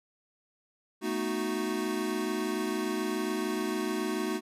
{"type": "chord", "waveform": "square", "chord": "B dominant seventh", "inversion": "third", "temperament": "equal", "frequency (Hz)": [220, 246.9, 311.1, 370], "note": ["A3", "B3", "D#4", "F#4"], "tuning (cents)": [0, 0, 0, 0], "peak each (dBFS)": [-36, -39, -35, -34], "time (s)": [1.01, 4.41], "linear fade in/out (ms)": 50, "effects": ["resampled to 32000 Hz"]}